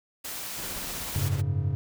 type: noise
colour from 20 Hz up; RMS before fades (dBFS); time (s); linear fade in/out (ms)
white; -36; 0.24-1.29; 10
type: noise with tremolo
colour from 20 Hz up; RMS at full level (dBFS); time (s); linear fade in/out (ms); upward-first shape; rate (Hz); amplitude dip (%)
pink; -38; 0.57-1.42; 20; sine; 16; 45
type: chord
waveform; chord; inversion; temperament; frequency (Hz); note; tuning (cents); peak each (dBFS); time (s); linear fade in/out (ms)
triangle; F# suspended second; none; equal with one note detuned; 92.07 / 103.83 / 138.59; F#2 / G#2 / C#3; -8 / 0 / 0; -27; 1.16-1.75; 0
effects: none